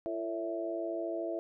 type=harmonic tone with a mistuned harmonic; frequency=113 Hz; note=A2; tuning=47 cents sharp; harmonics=3 / 4 / 5 / 6; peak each=-37 / -43 / -42 / -36 dBFS; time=0.06-1.39 s; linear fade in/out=0 ms; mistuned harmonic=6; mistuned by=-49 cents; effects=none